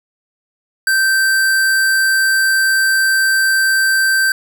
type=tone; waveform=square; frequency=1559 Hz; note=G6; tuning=10 cents flat; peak=-12 dBFS; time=0.87-4.32 s; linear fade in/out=2 ms; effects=none